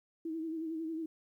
sine tone with vibrato, 322.5 Hz, E4, 38 cents flat, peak -35 dBFS, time 0.25-1.06 s, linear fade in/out 5 ms, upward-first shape sine, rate 11 Hz, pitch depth 49 cents each way, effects 12-bit

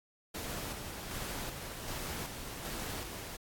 pink noise with tremolo, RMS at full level -40 dBFS, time 0.34-3.37 s, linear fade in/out 10 ms, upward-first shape square, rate 1.3 Hz, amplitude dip 35%, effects AAC 64 kbps

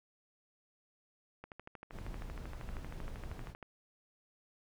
click train, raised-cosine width 0.5 ms, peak -32 dBFS, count 29, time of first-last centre 1.44-3.627 s, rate 12.8 Hz
brown noise, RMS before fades -44 dBFS, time 1.9-3.55 s, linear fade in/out 50 ms
effects none

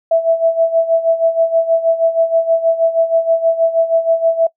sine tone with tremolo, 659.3 Hz, E5, in tune, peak -7 dBFS, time 0.11-4.47 s, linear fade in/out 5 ms, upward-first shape sine, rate 6.3 Hz, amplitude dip 75%, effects noise-tail reverb RT60 0.1 s tail -23 dB re dry

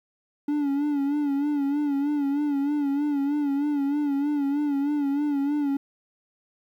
triangle tone with vibrato, 286.5 Hz, D4, 43 cents flat, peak -20 dBFS, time 0.48-5.77 s, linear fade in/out 5 ms, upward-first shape sine, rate 3.2 Hz, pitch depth 63 cents each way, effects 10-bit

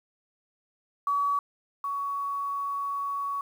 sine tone pair in turn, 1136 / 1123 Hz, C#6 / C#6, +42 / +22 cents, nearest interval unison, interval 20 cents, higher first, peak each -23 / -28 dBFS, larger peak first, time 1.07-1.39 / 1.84-3.41 s, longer second, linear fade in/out 2 ms, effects 9-bit

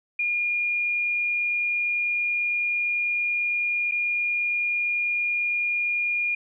sine tone with dropouts, 2423 Hz, D#7, 47 cents flat, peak -22 dBFS, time 0.19-6.35 s, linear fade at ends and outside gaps 5 ms, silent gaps 3.913-3.919 s, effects none

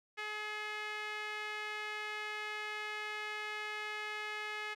sawtooth tone with band-pass filter, 423.7 Hz, G#4, 35 cents sharp, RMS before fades -41 dBFS, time 0.17-4.75 s, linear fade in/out 20 ms, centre 2100 Hz, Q 1.9, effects none

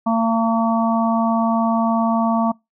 harmonic tone, 227.1 Hz, A#3, 45 cents flat, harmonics 1 / 3 / 4 / 5, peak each -17 / -22 / -23 / -24 dBFS, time 0.06-2.52 s, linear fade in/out 10 ms, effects noise-tail reverb RT60 0.2 s tail -24 dB re dry

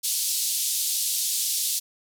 white band-pass noise, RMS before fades -26 dBFS, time 0.03-1.8 s, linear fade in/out 20 ms, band 3600 to 13000 Hz, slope 24 dB/octave, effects none

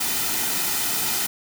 white noise with comb filter, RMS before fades -24 dBFS, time 0-1.27 s, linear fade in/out 10 ms, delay 1.8 ms, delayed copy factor -0.55, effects none

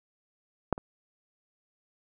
clicks, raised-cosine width 1 ms, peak -9 / -25 dBFS, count 2, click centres 0.727 / 0.779 s, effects none

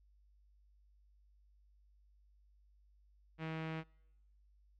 sawtooth tone with low-pass filter, 160 Hz, D#3, 49 cents sharp, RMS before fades -42 dBFS, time 3.38-3.84 s, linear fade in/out 50 ms, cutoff 2500 Hz, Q 1.8, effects noise-tail reverb RT60 0.9 s tail -25 dB re dry + added 50 Hz sine -65 dBFS peak until 4.79 s

